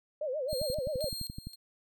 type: tone with vibrato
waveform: sine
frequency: 560 Hz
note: C#5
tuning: 18 cents sharp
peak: -31 dBFS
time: 0.21-1.09 s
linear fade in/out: 5 ms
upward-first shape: sine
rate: 7.6 Hz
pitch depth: 200 cents each way
type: tone with tremolo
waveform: sawtooth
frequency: 4217 Hz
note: C8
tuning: 13 cents sharp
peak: -34 dBFS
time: 0.48-1.56 s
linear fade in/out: 50 ms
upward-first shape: square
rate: 1.9 Hz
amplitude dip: 80%
type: click train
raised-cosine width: 5 ms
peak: -27 dBFS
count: 12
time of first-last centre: 0.53-1.47 s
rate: 11.7 Hz
effects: none